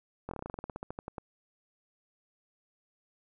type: slowing click train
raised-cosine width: 1 ms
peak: -24 dBFS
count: 18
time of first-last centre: 0.29-1.182 s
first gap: 22 ms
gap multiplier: 1.1
effects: none

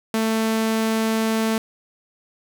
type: tone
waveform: sawtooth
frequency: 222.1 Hz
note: A3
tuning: 16 cents sharp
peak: -15 dBFS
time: 0.14-1.58 s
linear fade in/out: 2 ms
effects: 8-bit

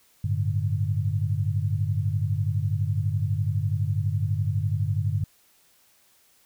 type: chord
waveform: sine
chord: G suspended second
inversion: none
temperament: equal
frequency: 98 / 110 / 146.83 Hz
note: G2 / A2 / D3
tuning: 0 / 0 / 0 cents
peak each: -25 / -27 / -29 dBFS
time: 0.24-5.24 s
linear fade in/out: 5 ms
effects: white hiss -61 dBFS RMS until 6.45 s

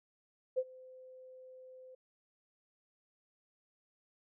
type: tone with ADSR envelope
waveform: sine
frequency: 514 Hz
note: C5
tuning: 31 cents flat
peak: -27 dBFS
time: 0.56-1.95 s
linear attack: 23 ms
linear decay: 51 ms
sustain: -24 dB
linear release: 6 ms
effects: none

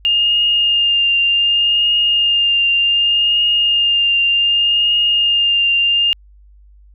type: tone with vibrato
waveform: sine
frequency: 2819 Hz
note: F7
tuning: 16 cents sharp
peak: -11 dBFS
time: 0.05-6.13 s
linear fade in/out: 0 ms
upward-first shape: triangle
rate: 0.66 Hz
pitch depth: 21 cents each way
effects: added 50 Hz sine -42 dBFS peak until 6.94 s

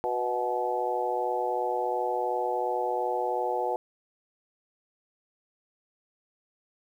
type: harmonic tone with a mistuned harmonic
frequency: 122.8 Hz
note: B2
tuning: 9 cents flat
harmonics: 3 / 4 / 5 / 6 / 7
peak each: -34 / -31 / -35 / -32 / -31 dBFS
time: 0.04-3.76 s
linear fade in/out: 0 ms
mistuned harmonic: 5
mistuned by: +37 cents
effects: 10-bit

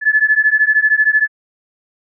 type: beating tone pair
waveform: sine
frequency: 1720 / 1733 Hz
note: A6 / A6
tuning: -40 / -27 cents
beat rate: 13 Hz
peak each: -13 dBFS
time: 0.01-1.28 s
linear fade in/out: 50 ms
effects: none

